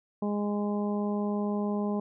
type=harmonic tone; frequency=206.2 Hz; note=G#3; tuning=12 cents flat; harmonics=1 / 2 / 3 / 4 / 5; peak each=-28 / -34 / -38 / -40 / -42 dBFS; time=0.22-2 s; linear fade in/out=5 ms; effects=none